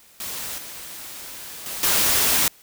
white noise with level steps, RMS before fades -31 / -37 / -31 / -19 dBFS, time 0.2-2.48 s, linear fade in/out 2 ms, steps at 0.58 / 1.66 / 1.83 s, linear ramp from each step 2 ms, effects white hiss -52 dBFS RMS until 2.62 s

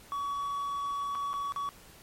triangle tone with dropouts, 1130 Hz, C#6, 33 cents sharp, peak -29 dBFS, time 0.12-1.69 s, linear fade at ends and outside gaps 0 ms, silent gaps 1.15-1.154 / 1.332-1.339 / 1.522-1.561 s, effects pink hiss -54 dBFS RMS until 2.02 s + MP3 64 kbps

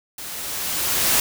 white noise with level ramp, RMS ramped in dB -34 to -17 dBFS, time 0.18-1.2 s, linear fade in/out 2 ms, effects none

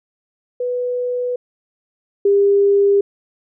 sine tone pair in turn, 493.9 / 400.9 Hz, B4 / G4, 0 / +39 cents, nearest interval major third, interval 361 cents, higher first, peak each -18 / -10 dBFS, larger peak second, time 0.6-1.36 / 2.25-3.01 s, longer neither, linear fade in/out 5 ms, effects none

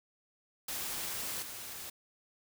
white noise with level steps, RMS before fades -38 / -44 dBFS, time 0.68-1.9 s, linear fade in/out 5 ms, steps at 1.42 s, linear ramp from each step 5 ms, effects none

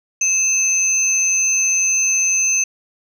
sine tone pair together, 2610 / 6208 Hz, E7 / G8, -18 / -18 cents, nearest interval octave + minor third, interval 1500 cents, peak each -20 / -14 dBFS, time 0.21-2.64 s, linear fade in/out 5 ms, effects tanh soft clip ceiling -8 dBFS

